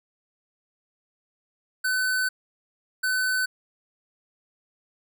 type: tone bursts at uneven times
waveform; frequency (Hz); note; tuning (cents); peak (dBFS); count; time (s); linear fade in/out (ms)
square; 1512; F#6; +37; -23; 2; 1.84-2.29 / 3.03-3.46; 10
effects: none